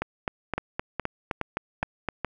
two click trains, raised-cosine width 0.5 ms, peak -12 / -12 dBFS, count 5 / 9, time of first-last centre 0.58-2.247 / 0.02-2.087 s, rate 2.4 / 3.87 Hz, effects none

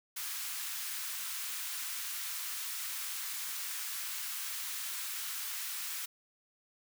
white high-pass noise, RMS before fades -39 dBFS, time 0.16-6.06 s, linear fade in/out 10 ms, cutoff 1100 Hz, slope 24 dB/octave, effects none

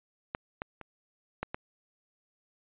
clicks, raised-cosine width 0.5 ms, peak -17 / -19 / -28 / -17 / -19 dBFS, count 5, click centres 0.349 / 0.619 / 0.813 / 1.43 / 1.545 s, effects resampled to 8000 Hz

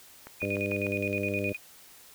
click train, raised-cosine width 0.5 ms, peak -27 dBFS, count 5, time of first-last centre 0.27-0.867 s, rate 6.7 Hz
sine tone with tremolo, 2466 Hz, D#7, 16 cents flat, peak -30 dBFS, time 0.4-1.57 s, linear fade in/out 20 ms, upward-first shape square, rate 9.6 Hz, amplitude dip 80%
harmonic tone, 100.2 Hz, G2, 38 cents sharp, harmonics 1 / 2 / 3 / 4 / 5 / 6, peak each -36 / -36 / -36 / -36 / -36 / -36 dBFS, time 0.42-1.53 s, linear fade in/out 10 ms
effects white hiss -53 dBFS RMS until 2.14 s

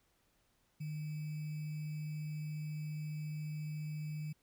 sine tone with sample-and-hold, 152.4 Hz, D#3, 36 cents flat, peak -38 dBFS, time 0.8-4.33 s, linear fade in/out 10 ms, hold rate 2450 Hz, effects pink hiss -75 dBFS RMS until 4.42 s

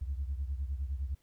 sine beating tone pair, 66 / 75.8 Hz, C2 / D#2, +16 / -45 cents, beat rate 9.8 Hz, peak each -33 / -37 dBFS, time 0.01-1.15 s, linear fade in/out 10 ms, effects tanh soft clip ceiling -27 dBFS + pink hiss -72 dBFS RMS until 1.22 s

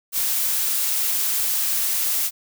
blue noise, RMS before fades -22 dBFS, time 0.12-2.31 s, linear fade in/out 50 ms, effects none

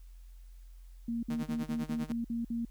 sine tone bursts, 232.7 Hz, A#3, 3 cents flat, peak -31 dBFS, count 8, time 1.08-2.651 s, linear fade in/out 5 ms, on 150 ms, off 53 ms
sawtooth tone with tremolo, 154.6 Hz, D#3, 11 cents flat, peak -33 dBFS, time 1.3-2.12 s, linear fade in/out 2 ms, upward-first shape sine, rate 10 Hz, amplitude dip 85%
effects added 43 Hz sine -48 dBFS peak until 2.7 s + white hiss -70 dBFS RMS until 2.7 s

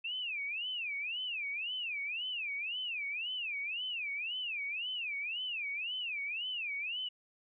sine tone with vibrato, 2607 Hz, E7, 20 cents flat, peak -35 dBFS, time 0.04-7.09 s, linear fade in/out 10 ms, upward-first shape sine, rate 1.9 Hz, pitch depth 270 cents each way, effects none

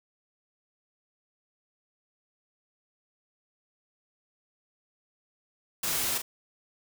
white noise with echo, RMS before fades -30 dBFS, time 5.83-6.18 s, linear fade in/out 5 ms, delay 40 ms, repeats 1, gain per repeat -6 dB, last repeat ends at 6.22 s, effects none

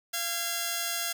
5% pulse tone pair together, 687.4 / 1635 Hz, F5 / G#6, -28 / -28 cents, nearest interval octave + minor third, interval 1500 cents, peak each -21 dBFS, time 0.13-1.13 s, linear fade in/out 10 ms, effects none

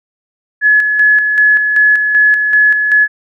sine tone with tremolo, 1702 Hz, G#6, 42 cents sharp, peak -5 dBFS, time 0.61-3.08 s, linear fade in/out 50 ms, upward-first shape square, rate 2.6 Hz, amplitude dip 45%, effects none

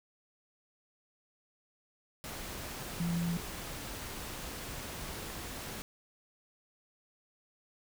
sine tone in noise, 170.8 Hz, F3, 38 cents flat, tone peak -30 dBFS, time 3-3.37 s, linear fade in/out 0 ms, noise pink, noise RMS -42 dBFS, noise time 2.24-5.82 s, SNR +9 dB, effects none

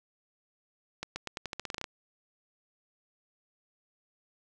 accelerating click train, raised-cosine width 0.2 ms, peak -18 dBFS, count 13, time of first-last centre 1.03-1.842 s, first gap 130 ms, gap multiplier 0.87, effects none

